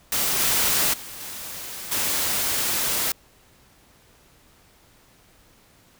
white noise with level steps, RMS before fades -23 / -21 / -38 / -35 / -24 dBFS, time 0.12-3.12 s, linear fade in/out 2 ms, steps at 0.39 / 0.93 / 1.2 / 1.91 s, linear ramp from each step 10 ms, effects pink hiss -56 dBFS RMS until 5.99 s

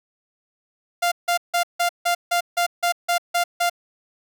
sawtooth tone bursts, 697 Hz, F5, 4 cents flat, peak -14 dBFS, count 11, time 1.02-3.698 s, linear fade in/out 10 ms, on 98 ms, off 160 ms, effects none

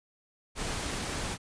pink noise, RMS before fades -34 dBFS, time 0.55-1.38 s, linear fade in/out 50 ms, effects resampled to 22050 Hz

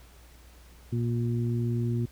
harmonic tone, 118.4 Hz, A#2, 27 cents sharp, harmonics 1 / 2 / 3, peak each -26 / -32 / -36 dBFS, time 0.92-2.06 s, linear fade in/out 10 ms, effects added 60 Hz sine -51 dBFS peak until 2.11 s + pink hiss -57 dBFS RMS until 2.11 s

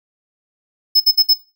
square tone bursts, 5200 Hz, E8, 24 cents flat, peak -9 dBFS, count 4, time 0.95-1.338 s, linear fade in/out 10 ms, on 52 ms, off 60 ms, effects noise-tail reverb RT60 0.3 s tail -17 dB re dry

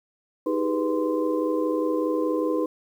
sine tone cluster, 314.6 / 386.6 / 411.5 / 494.8 / 1038 Hz, D#4 / G4 / G#4 / B4 / C6, +19 / -24 / -16 / +3 / -14 cents, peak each -25 / -33 / -30 / -26 / -34 dBFS, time 0.46-2.66 s, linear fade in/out 5 ms, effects 9-bit

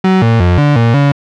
35% pulse tone with pitch steps, 188.1 / 114.4 / 88.5 / 146.1 / 115.9 / 142 Hz, F#3 / A#2 / F2 / D3 / A#2 / C#3, +29 / -32 / +23 / -9 / -10 / +42 cents, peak -5 dBFS, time 0.04-1.12 s, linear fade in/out 5 ms, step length 180 ms, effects low-pass 3000 Hz 12 dB/octave

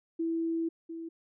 sine tone pair in turn, 329.6 / 329.6 Hz, E4 / E4, 0 / 0 cents, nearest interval unison, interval 0 cents, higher neither, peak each -28 / -37 dBFS, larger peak first, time 0.19-0.69 / 0.89-1.09 s, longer first, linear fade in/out 10 ms, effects none

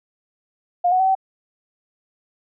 sine tone with pitch steps, 708 / 740 / 761 / 766 Hz, F5 / F#5 / F#5 / G5, +23 / 0 / +48 / -40 cents, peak -14 dBFS, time 0.84-1.152 s, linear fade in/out 10 ms, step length 78 ms, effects none

